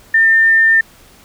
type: tone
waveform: sine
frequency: 1802 Hz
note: A6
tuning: 41 cents sharp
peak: -7 dBFS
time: 0.14-0.81 s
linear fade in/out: 5 ms
effects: pink hiss -45 dBFS RMS until 1.24 s